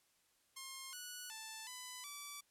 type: tone with pitch steps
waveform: 5% pulse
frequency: 1066 / 1473 / 882 / 1001 / 1155 Hz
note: C6 / F#6 / A5 / B5 / D6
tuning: +32 / -8 / +4 / +23 / -29 cents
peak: -35 dBFS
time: 0.56-2.41 s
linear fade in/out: 10 ms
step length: 370 ms
effects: white hiss -75 dBFS RMS until 2.5 s + low-pass 12000 Hz 12 dB/octave